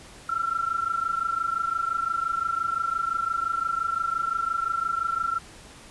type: tone pair together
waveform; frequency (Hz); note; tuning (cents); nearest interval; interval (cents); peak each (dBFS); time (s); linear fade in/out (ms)
sine; 1340 / 1365.8; E6 / F6; +28 / -39; unison; 33; -27; 0.29-5.39; 5
effects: pink hiss -47 dBFS RMS until 5.9 s + resampled to 24000 Hz